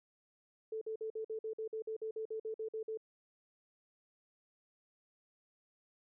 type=tone bursts; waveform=sine; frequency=440 Hz; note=A4; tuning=in tune; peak=-37 dBFS; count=16; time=0.72-2.974 s; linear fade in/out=5 ms; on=94 ms; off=50 ms; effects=none

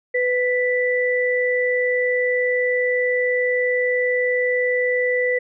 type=tone pair together; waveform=sine; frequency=498.6 / 1975.5 Hz; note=B4 / B6; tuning=+16 / 0 cents; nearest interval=2 octaves; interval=2384 cents; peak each=-19 / -21 dBFS; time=0.14-5.39 s; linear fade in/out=10 ms; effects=none

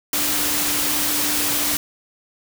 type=tone in noise; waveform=sine; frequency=295 Hz; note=D4; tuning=8 cents sharp; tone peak=-31 dBFS; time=0.13-1.77 s; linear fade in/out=2 ms; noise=white; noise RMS=-21 dBFS; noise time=0.13-1.77 s; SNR=-13 dB; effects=none

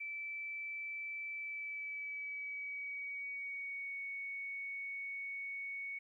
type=tone with pitch glide; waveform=sine; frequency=2320 to 2225 Hz; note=D7 to C#7; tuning=-22 to +6 cents; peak=-40 dBFS; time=0-5.99 s; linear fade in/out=10 ms; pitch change=-72 cents; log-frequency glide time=1.32-4.03 s; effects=13-bit

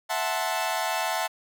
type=chord; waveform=sawtooth; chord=F# half-diminished seventh; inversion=third; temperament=equal; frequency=659.3 / 740 / 880 / 1046.5 Hz; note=E5 / F#5 / A5 / C6; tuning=0 / 0 / 0 / 0 cents; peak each=-27 / -27 / -26 / -31 dBFS; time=0.09-1.28 s; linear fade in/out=20 ms; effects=none

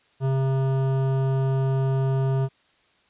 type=tone with hard clipping; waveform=triangle; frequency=133.8 Hz; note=C3; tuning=39 cents sharp; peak=-22 dBFS; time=0.2-2.49 s; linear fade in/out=50 ms; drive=18 dB; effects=white hiss -62 dBFS RMS until 3.09 s + resampled to 8000 Hz

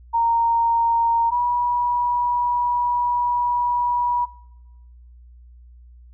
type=tone pair in turn; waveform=sine; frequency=927 / 969.7 Hz; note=A#5 / B5; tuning=-10 / -32 cents; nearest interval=minor second; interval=78 cents; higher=second; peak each=-16 / -17 dBFS; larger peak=first; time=0.13-1.31 / 1.31-4.26 s; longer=second; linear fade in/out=20 ms; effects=noise-tail reverb RT60 1.0 s tail -24 dB re dry + added 60 Hz sine -43 dBFS peak until 6.13 s

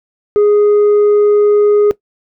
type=tone with tanh clipping; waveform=triangle; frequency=414.8 Hz; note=G#4; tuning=2 cents flat; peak=-7 dBFS; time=0.36-1.91 s; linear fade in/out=0 ms; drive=7 dB; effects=noise-tail reverb RT60 0.1 s tail -18 dB re dry

